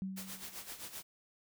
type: tone with exponential decay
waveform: sine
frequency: 190.6 Hz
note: G3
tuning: 48 cents flat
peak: -34 dBFS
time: 0.02-0.71 s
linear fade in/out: 0 ms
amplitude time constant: 150 ms
type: noise with tremolo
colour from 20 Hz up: white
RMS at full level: -44 dBFS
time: 0.16-1.03 s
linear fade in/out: 20 ms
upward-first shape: sine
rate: 7.7 Hz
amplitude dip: 70%
effects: none